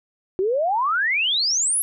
sine exponential sweep, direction up, 360.3 to 11430 Hz, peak -18 dBFS, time 0.39-1.82 s, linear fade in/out 0 ms, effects none

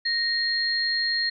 sine tone pair together, 1864.7 / 4237 Hz, A#6 / C8, 0 / +21 cents, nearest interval octave + major second, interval 1421 cents, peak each -26 / -24 dBFS, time 0.05-1.3 s, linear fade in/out 10 ms, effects none

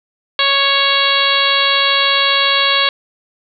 harmonic tone, 554.4 Hz, C#5, in tune, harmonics 1 / 2 / 3 / 4 / 5 / 6 / 7 / 8, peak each -23 / -18 / -20 / -20 / -20 / -17 / -18 / -22 dBFS, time 0.39-2.89 s, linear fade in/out 2 ms, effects none

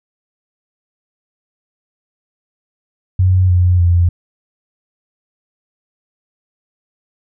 sine tone with pitch steps, 92.5 / 89.66 / 86.91 Hz, F#2 / F2 / F2, 0 / +46 / -8 cents, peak -8 dBFS, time 3.19-4.09 s, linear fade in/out 5 ms, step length 300 ms, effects none

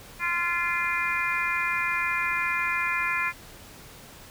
harmonic tone, 345.8 Hz, F4, 17 cents flat, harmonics 3 / 4 / 5 / 6 / 7, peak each -31 / -32 / -31 / -30 / -29 dBFS, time 0.19-3.33 s, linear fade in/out 50 ms, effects pink hiss -47 dBFS RMS until 4.3 s

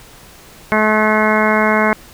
harmonic tone, 215.2 Hz, A3, 38 cents flat, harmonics 1 / 2 / 3 / 4 / 5 / 6 / 7 / 8 / 9 / 10, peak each -17 / -20 / -18 / -21 / -19 / -25 / -20 / -24 / -26 / -20 dBFS, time 0.72-1.93 s, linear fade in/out 0 ms, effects pink hiss -41 dBFS RMS until 2.13 s

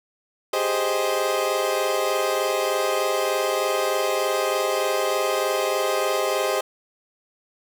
30% pulse chord, Ab major seventh, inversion third, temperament equal, 392 / 415.3 / 523.3 / 622.3 Hz, G4 / Ab4 / C5 / Eb5, 0 / 0 / 0 / 0 cents, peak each -25 / -26 / -23 / -23 dBFS, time 0.53-6.61 s, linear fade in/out 5 ms, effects none

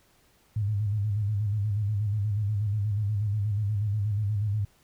sine tone with vibrato, 103.83 Hz, G#2, in tune, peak -24 dBFS, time 0.56-4.65 s, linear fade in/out 5 ms, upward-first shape square, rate 8.3 Hz, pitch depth 66 cents each way, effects pink hiss -63 dBFS RMS until 4.83 s

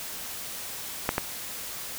clicks, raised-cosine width 0.5 ms, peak -8 / -9 dBFS, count 2, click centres 1.091 / 1.181 s, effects white hiss -37 dBFS RMS until 1.98 s

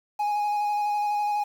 triangle tone with vibrato, 830.6 Hz, G#5, in tune, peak -21 dBFS, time 0.19-1.44 s, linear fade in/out 10 ms, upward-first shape square, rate 12 Hz, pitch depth 11 cents each way, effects 8-bit

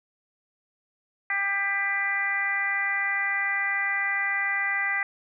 harmonic tone, 397 Hz, G4, 22 cents sharp, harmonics 2 / 3 / 4 / 5 / 6, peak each -35 / -36 / -31 / -25 / -36 dBFS, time 1.3-5.03 s, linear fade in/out 2 ms, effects none

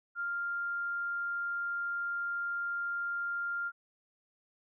sine tone, 1397 Hz, F6, in tune, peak -32 dBFS, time 0.15-3.72 s, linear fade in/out 50 ms, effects none

